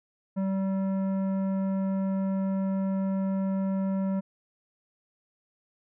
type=tone with tanh clipping; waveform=sine; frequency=192.6 Hz; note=G3; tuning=30 cents flat; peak=-27 dBFS; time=0.36-4.21 s; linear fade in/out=20 ms; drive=12 dB; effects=none